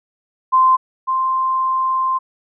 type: tone pair in turn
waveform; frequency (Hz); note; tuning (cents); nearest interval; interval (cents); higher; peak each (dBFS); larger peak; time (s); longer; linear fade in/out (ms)
sine; 1039 / 1046.2; C6 / C6; -12 / -1; unison; 11; second; -9 / -15; first; 0.52-0.77 / 1.07-2.19; second; 20
effects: none